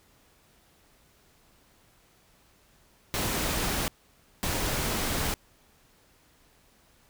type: noise bursts at uneven times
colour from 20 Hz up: pink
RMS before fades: -29 dBFS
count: 2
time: 3.14-3.88 / 4.43-5.34 s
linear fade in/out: 0 ms
effects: pink hiss -62 dBFS RMS until 7.09 s